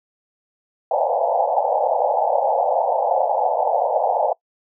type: band-pass noise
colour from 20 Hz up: white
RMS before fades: -19 dBFS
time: 0.91-4.33 s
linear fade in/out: 5 ms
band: 500 to 880 Hz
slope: 96 dB/octave
effects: noise-tail reverb RT60 0.1 s tail -24 dB re dry